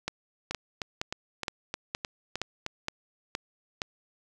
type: two click trains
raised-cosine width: 0.2 ms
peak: -15 / -13 dBFS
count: 8 / 9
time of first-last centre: 0.51-2.664 / 0.08-3.818 s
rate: 3.25 / 2.14 Hz
effects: none